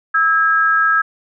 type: tone pair together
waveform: sine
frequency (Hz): 1306 / 1631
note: E6 / G#6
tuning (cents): -17 / -32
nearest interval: major third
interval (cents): 385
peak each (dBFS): -14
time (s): 0.14-1.02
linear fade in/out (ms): 10
effects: none